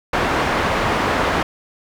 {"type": "low-pass noise", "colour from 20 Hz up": "white", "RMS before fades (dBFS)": -19, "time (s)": [0.13, 1.43], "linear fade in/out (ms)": 5, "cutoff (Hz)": 1400, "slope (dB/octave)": 12, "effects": []}